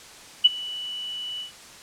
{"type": "tone with ADSR envelope", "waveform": "sine", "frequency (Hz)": 2960, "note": "F#7", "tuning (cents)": 0, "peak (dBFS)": -8, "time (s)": [0.44, 1.52], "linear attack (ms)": 15, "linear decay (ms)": 24, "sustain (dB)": -22, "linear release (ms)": 120, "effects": ["white hiss -45 dBFS RMS until 1.82 s", "low-pass 8000 Hz 12 dB/octave"]}